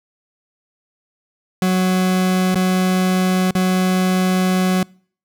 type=tone with dropouts; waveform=40% pulse; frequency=185 Hz; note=F#3; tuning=in tune; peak=-13 dBFS; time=1.62-4.83 s; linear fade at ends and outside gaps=2 ms; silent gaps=2.546-2.556 / 3.509-3.551 s; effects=noise-tail reverb RT60 0.5 s tail -26 dB re dry